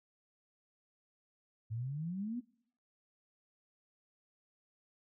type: exponential sweep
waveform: sine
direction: up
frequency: 106.8 to 254.8 Hz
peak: -36 dBFS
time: 1.7-2.41 s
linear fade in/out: 20 ms
effects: noise-tail reverb RT60 0.6 s tail -20 dB re dry